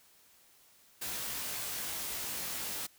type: noise with comb filter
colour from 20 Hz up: white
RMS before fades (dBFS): -38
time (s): 1.01-2.87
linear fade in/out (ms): 10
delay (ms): 18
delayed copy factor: +1
effects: white hiss -63 dBFS RMS until 2.98 s